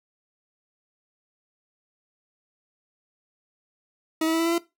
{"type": "tone with pitch steps", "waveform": "40% pulse", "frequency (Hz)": [319, 323.1, 327.2, 331.4, 335.6, 339.9], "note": ["D#4", "E4", "E4", "E4", "E4", "F4"], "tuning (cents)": [43, -35, -13, 9, 31, -47], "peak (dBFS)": -20, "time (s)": [4.21, 4.582], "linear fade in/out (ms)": 5, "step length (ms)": 62, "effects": ["noise-tail reverb RT60 0.2 s tail -17 dB re dry"]}